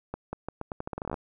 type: accelerating click train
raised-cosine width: 1 ms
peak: -19 dBFS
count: 16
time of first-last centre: 0.14-1.142 s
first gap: 190 ms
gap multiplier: 0.82
effects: none